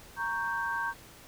sine chord, G diminished, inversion first, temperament equal, 932.3 / 1108.7 / 1568 Hz, Bb5 / Db6 / G6, 0 / 0 / 0 cents, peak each -34 / -37 / -32 dBFS, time 0.16-0.94 s, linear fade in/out 50 ms, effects pink hiss -52 dBFS RMS until 1.27 s

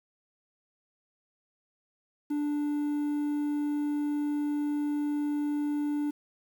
triangle tone with quantisation, 293.7 Hz, D4, in tune, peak -25 dBFS, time 2.3-6.11 s, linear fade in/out 10 ms, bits 9, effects none

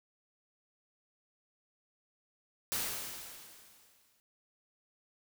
white noise with exponential decay, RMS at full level -33 dBFS, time 2.72-4.2 s, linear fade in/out 0 ms, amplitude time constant 320 ms, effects none

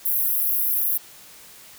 pink high-pass noise, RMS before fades -22 dBFS, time 0.05-0.98 s, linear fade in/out 10 ms, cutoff 11000 Hz, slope 96 dB/octave, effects white hiss -46 dBFS RMS until 1.78 s

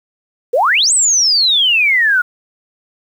sine exponential two-way sweep, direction up then down, 444.8 to 8390 to 1410 Hz, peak -9 dBFS, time 0.53-2.22 s, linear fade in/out 10 ms, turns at 0.93 s, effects 7-bit

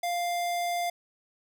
square tone, 698.5 Hz, F5, in tune, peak -28 dBFS, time 0.03-0.9 s, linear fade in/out 5 ms, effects none

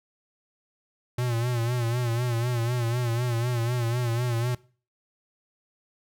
square tone with vibrato, 119.7 Hz, A#2, 46 cents sharp, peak -25 dBFS, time 1.18-4.55 s, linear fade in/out 5 ms, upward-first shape sine, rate 4 Hz, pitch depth 76 cents each way, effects noise-tail reverb RT60 0.4 s tail -21 dB re dry

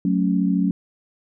sine chord, F# minor, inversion none, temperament equal, 185 / 220 / 277.2 Hz, F#3 / A3 / C#4, 0 / 0 / 0 cents, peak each -19 / -24 / -22 dBFS, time 0.05-0.71 s, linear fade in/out 2 ms, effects none

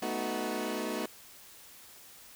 20% pulse chord, B dominant seventh, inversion third, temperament equal with one note detuned, 217.5 / 246.9 / 311.1 / 370 Hz, A3 / B3 / D#4 / F#4, -20 / 0 / 0 / 0 cents, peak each -33 dBFS, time 0.02-1.06 s, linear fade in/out 5 ms, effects white hiss -53 dBFS RMS until 2.35 s

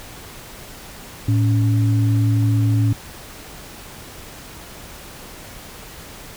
sine tone pair together, 110 / 281.5 Hz, A2 / C#4, 0 / +27 cents, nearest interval octave + major third, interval 1627 cents, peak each -14 / -23 dBFS, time 1.28-2.93 s, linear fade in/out 5 ms, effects pink hiss -38 dBFS RMS until 6.36 s

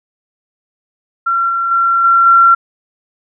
sine tone with level steps, 1365 Hz, F6, 40 cents flat, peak -11 / -13 / -9 / -6 / -4 dBFS, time 1.26-2.55 s, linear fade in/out 10 ms, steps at 1.49 / 1.71 / 2.04 / 2.26 s, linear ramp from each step 5 ms, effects none

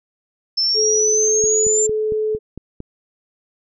sine exponential sweep, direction up, 5274 to 7340 Hz, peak -15 dBFS, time 0.57-1.87 s, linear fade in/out 10 ms
sine tone, 431.5 Hz, A4, 34 cents flat, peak -17 dBFS, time 0.74-2.39 s, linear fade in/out 50 ms
click train, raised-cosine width 3 ms, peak -18 dBFS, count 7, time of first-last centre 1.44-2.804 s, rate 4.4 Hz
effects none

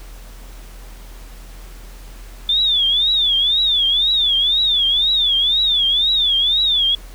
sine tone with vibrato, 3520 Hz, A7, in tune, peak -13 dBFS, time 2.49-6.95 s, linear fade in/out 2 ms, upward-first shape triangle, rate 2 Hz, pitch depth 190 cents each way, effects added 41 Hz sine -34 dBFS peak until 7.14 s + pink hiss -44 dBFS RMS until 7.14 s

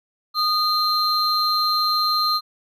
triangle tone pair together, 1233 / 4147 Hz, D#6 / C8, -16 / -16 cents, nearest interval octave + major sixth, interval 2100 cents, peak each -19 dBFS, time 0.34-2.41 s, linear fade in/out 50 ms, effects none

